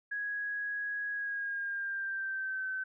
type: tone with pitch glide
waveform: sine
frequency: 1661.2 to 1532.2 Hz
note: G#6 to G6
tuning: 0 to -40 cents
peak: -33 dBFS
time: 0.11-2.84 s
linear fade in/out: 10 ms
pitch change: -140 cents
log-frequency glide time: 1.11-2.67 s
effects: none